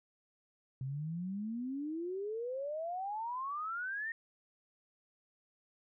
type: exponential sweep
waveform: sine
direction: up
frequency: 127.9 to 1864.7 Hz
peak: -36 dBFS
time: 0.81-4.12 s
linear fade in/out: 2 ms
effects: none